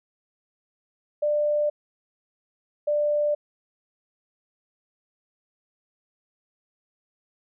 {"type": "tone pair in turn", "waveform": "sine", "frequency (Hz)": [594, 591.9], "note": ["D5", "D5"], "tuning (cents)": [20, 13], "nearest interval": "unison", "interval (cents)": 7, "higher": "first", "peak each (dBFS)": [-20, -20], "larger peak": "neither", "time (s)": [[1.22, 1.7], [2.87, 3.35]], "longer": "neither", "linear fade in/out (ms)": 10, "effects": []}